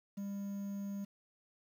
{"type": "tone with quantisation", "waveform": "triangle", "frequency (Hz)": 200, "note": "G3", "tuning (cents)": 35, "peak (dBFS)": -36, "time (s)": [0.17, 1.05], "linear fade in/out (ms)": 10, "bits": 10, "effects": []}